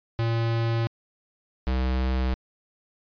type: tone pair in turn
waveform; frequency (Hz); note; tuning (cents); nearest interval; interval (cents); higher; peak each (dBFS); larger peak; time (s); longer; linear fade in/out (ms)
square; 115.1 / 64.17; A#2 / C2; -22 / -33; minor seventh; 1011; first; -23; neither; 0.19-0.87 / 1.67-2.34; first; 0
effects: resampled to 11025 Hz